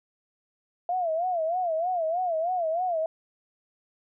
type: tone with vibrato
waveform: sine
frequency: 685 Hz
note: F5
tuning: 34 cents flat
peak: -24 dBFS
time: 0.89-3.06 s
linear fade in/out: 2 ms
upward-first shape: sine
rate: 3.2 Hz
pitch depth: 140 cents each way
effects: none